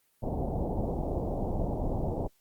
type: low-pass noise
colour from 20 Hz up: pink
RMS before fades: -31 dBFS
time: 0.22-2.28 s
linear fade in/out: 20 ms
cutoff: 820 Hz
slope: 48 dB/octave
effects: white hiss -70 dBFS RMS until 2.4 s + Opus 32 kbps